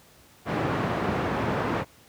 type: band-pass noise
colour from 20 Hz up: pink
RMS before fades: -27 dBFS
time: 0.45-1.85 s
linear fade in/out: 50 ms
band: 110 to 1500 Hz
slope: 12 dB/octave
effects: pink hiss -55 dBFS RMS until 2.08 s + high-pass 60 Hz 12 dB/octave